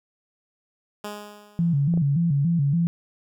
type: tone with exponential decay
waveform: 10% pulse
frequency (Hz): 207.7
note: G#3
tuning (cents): 0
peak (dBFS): -22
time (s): 1.04-1.96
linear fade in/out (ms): 5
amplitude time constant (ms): 200
type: tone with vibrato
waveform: sine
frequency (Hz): 154.6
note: D#3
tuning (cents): -11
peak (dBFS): -18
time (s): 1.59-2.87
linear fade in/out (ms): 0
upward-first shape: square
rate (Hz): 3.5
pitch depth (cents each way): 160
type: clicks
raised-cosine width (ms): 2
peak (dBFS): -21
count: 2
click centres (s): 1.939 / 1.975
effects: none